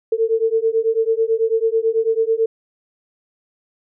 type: beating tone pair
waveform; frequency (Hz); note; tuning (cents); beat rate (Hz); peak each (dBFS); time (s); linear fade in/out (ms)
sine; 445.1 / 454.2; A4 / A#4; +20 / -45; 9.1; -18; 0.12-2.46; 5
effects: none